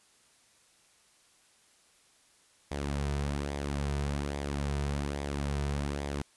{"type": "tone with flanger", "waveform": "sawtooth", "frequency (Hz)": 71.2, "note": "C#2", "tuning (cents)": 47, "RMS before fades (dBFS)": -33, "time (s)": [2.71, 6.22], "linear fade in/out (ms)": 5, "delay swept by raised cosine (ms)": [0.7, 3.7], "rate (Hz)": 1.2, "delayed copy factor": -0.5, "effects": ["white hiss -64 dBFS RMS until 6.36 s", "resampled to 24000 Hz"]}